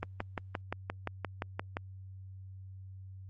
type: click train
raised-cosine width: 0.5 ms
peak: -19 dBFS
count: 11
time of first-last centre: 0.03-1.769 s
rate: 5.75 Hz
effects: added 95 Hz sine -45 dBFS peak until 3.29 s + Opus 32 kbps